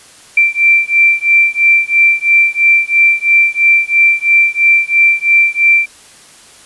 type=beating tone pair; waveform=sine; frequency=2349 / 2352 Hz; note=D7 / D7; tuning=0 / +2 cents; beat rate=3 Hz; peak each=-10 dBFS; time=0.37-5.86 s; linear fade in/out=5 ms; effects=white hiss -40 dBFS RMS until 6.65 s + resampled to 24000 Hz